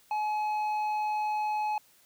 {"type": "tone with low-pass filter", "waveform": "square", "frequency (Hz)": 849, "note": "G#5", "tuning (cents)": 38, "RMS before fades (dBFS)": -30, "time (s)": [0.11, 1.78], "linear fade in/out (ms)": 2, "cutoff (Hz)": 2100, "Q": 0.73, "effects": ["white hiss -62 dBFS RMS until 2.05 s"]}